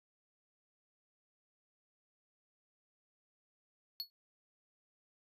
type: tone with exponential decay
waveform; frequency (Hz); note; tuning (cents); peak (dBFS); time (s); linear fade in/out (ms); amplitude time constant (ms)
square; 4382; C#8; -21; -34; 4-4.1; 0; 20
effects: resampled to 32000 Hz